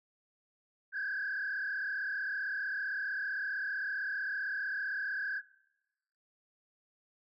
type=tone with frequency modulation; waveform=sine; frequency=1600 Hz; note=G6; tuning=35 cents sharp; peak=-32 dBFS; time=0.92-5.42 s; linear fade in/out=50 ms; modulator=35.5 Hz; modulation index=2.2; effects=noise-tail reverb RT60 0.9 s tail -20 dB re dry + tanh soft clip ceiling -29 dBFS